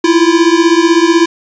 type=beating tone pair; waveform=square; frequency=327.7 / 343.7 Hz; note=E4 / F4; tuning=-10 / -28 cents; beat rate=16 Hz; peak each=-10 dBFS; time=0.04-1.26 s; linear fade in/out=5 ms; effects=resampled to 16000 Hz + 7-bit